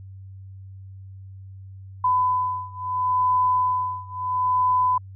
sine beating tone pair, 1004 / 1004.74 Hz, B5 / B5, +28 / +29 cents, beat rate 0.74 Hz, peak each -22 / -23 dBFS, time 2.04-4.98 s, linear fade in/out 5 ms, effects added 96 Hz sine -38 dBFS peak until 5.15 s

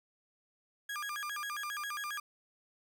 35% pulse tone with vibrato, 1407 Hz, F6, 12 cents sharp, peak -35 dBFS, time 0.89-2.2 s, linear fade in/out 5 ms, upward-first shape square, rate 7.4 Hz, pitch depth 280 cents each way, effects none

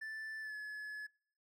triangle tone with pitch glide, 1760 to 1706.9 Hz, A6 to G#6, 0 to +47 cents, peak -40 dBFS, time 0.01-1.07 s, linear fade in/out 10 ms, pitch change -53 cents, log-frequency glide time 0.41-0.55 s, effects noise-tail reverb RT60 0.6 s tail -26 dB re dry

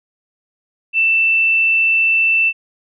sine tone, 2665 Hz, E7, 18 cents sharp, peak -11 dBFS, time 0.93-2.53 s, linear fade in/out 50 ms, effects none

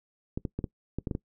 clicks, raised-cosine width 3 ms, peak -18 dBFS, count 8, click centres 0.375 / 0.452 / 0.59 / 0.642 / 0.986 / 1.072 / 1.112 / 1.151 s, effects noise-tail reverb RT60 0.1 s tail -21 dB re dry

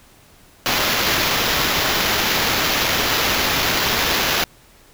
white noise with sample-and-hold, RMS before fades -19 dBFS, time 0.66-4.44 s, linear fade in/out 0 ms, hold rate 8820 Hz, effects pink hiss -50 dBFS RMS until 4.93 s

